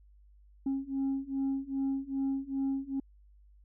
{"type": "beating tone pair", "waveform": "sine", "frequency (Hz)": [270, 272.5], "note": ["C#4", "C#4"], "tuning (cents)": [-45, -29], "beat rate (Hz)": 2.5, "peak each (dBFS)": [-32, -31], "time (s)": [0.66, 3], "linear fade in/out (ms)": 5, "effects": ["tanh soft clip ceiling -26 dBFS", "added 50 Hz sine -56 dBFS peak until 3.64 s"]}